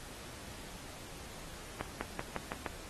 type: accelerating click train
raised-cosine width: 0.5 ms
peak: -20 dBFS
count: 6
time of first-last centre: 1.81-2.662 s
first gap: 200 ms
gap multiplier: 0.92
effects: pink hiss -49 dBFS RMS until 2.89 s + AAC 32 kbps